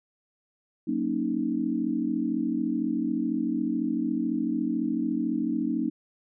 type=chord; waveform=sine; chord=D# minor seventh; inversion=first; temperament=equal; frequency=185 / 233.1 / 277.2 / 311.1 Hz; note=F#3 / A#3 / C#4 / D#4; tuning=0 / 0 / 0 / 0 cents; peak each=-35 / -29 / -30 / -29 dBFS; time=0.87-5.9 s; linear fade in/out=10 ms; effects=none